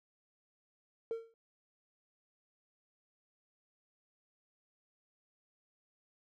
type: tone with exponential decay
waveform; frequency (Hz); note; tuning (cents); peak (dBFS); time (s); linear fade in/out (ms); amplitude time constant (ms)
triangle; 455.7; A#4; -39; -28; 1.11-1.34; 1; 48
effects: tanh soft clip ceiling -30 dBFS